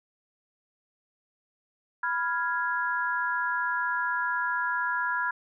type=chord; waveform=sine; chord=F diminished; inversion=second; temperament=equal; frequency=987.8 / 1396.9 / 1661.2 Hz; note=Cb6 / F6 / Ab6; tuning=0 / 0 / 0 cents; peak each=-30 dBFS; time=2.03-5.31 s; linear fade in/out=5 ms; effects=none